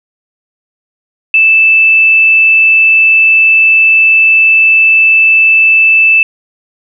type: tone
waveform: sine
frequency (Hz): 2637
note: E7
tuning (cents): 0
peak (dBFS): -3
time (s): 1.34-6.23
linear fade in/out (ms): 2
effects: none